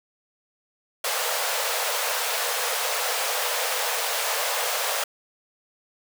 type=high-pass noise; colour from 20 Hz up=pink; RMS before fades=-26 dBFS; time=1.04-5.04 s; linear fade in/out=5 ms; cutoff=460 Hz; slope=96 dB/octave; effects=none